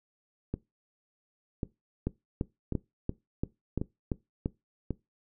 two click trains, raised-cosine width 3 ms, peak -18 / -16 dBFS, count 5 / 8, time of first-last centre 0.54-4.907 / 2.07-4.459 s, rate 0.916 / 2.93 Hz, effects noise-tail reverb RT60 0.2 s tail -20 dB re dry

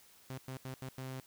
sawtooth tone bursts at uneven times, 130.8 Hz, C3, in tune, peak -37 dBFS, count 5, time 0.3-0.38 / 0.48-0.57 / 0.65-0.74 / 0.82-0.89 / 0.98-1.2 s, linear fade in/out 2 ms, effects white hiss -62 dBFS RMS until 1.26 s

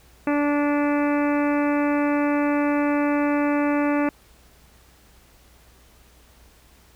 harmonic tone, 290.9 Hz, D4, 16 cents flat, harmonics 1 / 2 / 3 / 4 / 5 / 6 / 7 / 8 / 9, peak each -20 / -26 / -30 / -32 / -34 / -36 / -37 / -38 / -39 dBFS, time 0.27-4.09 s, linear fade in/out 2 ms, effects added 60 Hz sine -54 dBFS peak until 6.95 s + pink hiss -55 dBFS RMS until 6.95 s

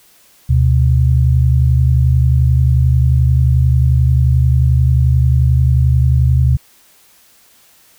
sine tone pair together, 74.98 / 126.3 Hz, D2 / B2, +36 / +39 cents, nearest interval major sixth, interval 903 cents, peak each -11 dBFS, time 0.49-6.57 s, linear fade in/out 10 ms, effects white hiss -49 dBFS RMS until 7.98 s

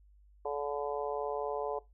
harmonic tone, 144.3 Hz, D3, 30 cents flat, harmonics 3 / 4 / 5 / 6 / 7, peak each -36 / -38 / -40 / -42 / -43 dBFS, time 0.45-1.79 s, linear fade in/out 5 ms, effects noise-tail reverb RT60 0.2 s tail -19 dB re dry + added 50 Hz sine -58 dBFS peak until 1.93 s

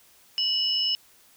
sine tone pair together, 2937 / 5245 Hz, F#7 / E8, -13 / -10 cents, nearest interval minor seventh, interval 1003 cents, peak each -25 dBFS, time 0.38-0.95 s, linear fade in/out 0 ms, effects white hiss -57 dBFS RMS until 1.36 s

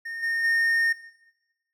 triangle tone with level steps, 1834 Hz, A#6, 29 cents flat, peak -30 / -22 / -18 dBFS, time 0.05-0.93 s, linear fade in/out 10 ms, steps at 0.22 / 0.43 s, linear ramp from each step 20 ms, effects noise-tail reverb RT60 1.0 s tail -17 dB re dry

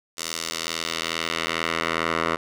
10% pulse tone with band-pass filter sweep, 82.3 Hz, E2, 2 cents flat, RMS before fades -27 dBFS, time 0.17-2.37 s, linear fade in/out 20 ms, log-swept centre 6700 to 1300 Hz, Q 0.96, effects none

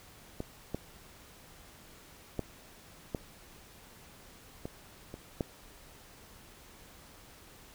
clicks, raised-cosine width 2 ms, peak -22 / -20 / -19 / -19 / -24 / -28 / -17 dBFS, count 7, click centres 0.404 / 0.746 / 2.393 / 3.148 / 4.655 / 5.141 / 5.408 s, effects pink hiss -55 dBFS RMS until 7.74 s

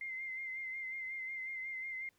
sine tone with vibrato, 2086 Hz, C7, 6 cents flat, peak -39 dBFS, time 0.01-2.09 s, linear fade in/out 2 ms, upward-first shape sine, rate 5.5 Hz, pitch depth 33 cents each way, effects pink hiss -74 dBFS RMS until 2.18 s

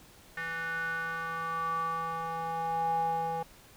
square tone with band-pass filter sweep, 164.81 Hz, E3, in tune, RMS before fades -33 dBFS, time 0.37-3.43 s, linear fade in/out 5 ms, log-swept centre 1700 to 720 Hz, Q 7.4, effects pink hiss -56 dBFS RMS until 3.76 s

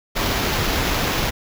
pink noise with sample-and-hold, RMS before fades -21 dBFS, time 0.15-1.31 s, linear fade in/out 20 ms, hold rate 8820 Hz, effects none

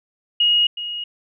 sine tone with echo, 2879 Hz, F#7, 48 cents flat, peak -13 dBFS, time 0.4-0.67 s, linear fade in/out 5 ms, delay 370 ms, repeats 1, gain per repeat -12 dB, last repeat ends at 1.04 s, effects none

